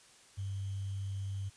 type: tone with sample-and-hold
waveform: sine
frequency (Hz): 98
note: G2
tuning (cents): 0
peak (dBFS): -35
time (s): 0.37-1.5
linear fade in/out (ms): 20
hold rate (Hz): 3150
effects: white hiss -60 dBFS RMS until 1.56 s + resampled to 22050 Hz